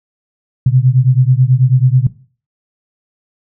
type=beating tone pair; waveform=sine; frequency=124.4 / 133.6 Hz; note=B2 / C3; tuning=+13 / +36 cents; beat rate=9.2 Hz; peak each=-10 dBFS; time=0.66-2.07 s; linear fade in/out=5 ms; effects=noise-tail reverb RT60 0.4 s tail -17 dB re dry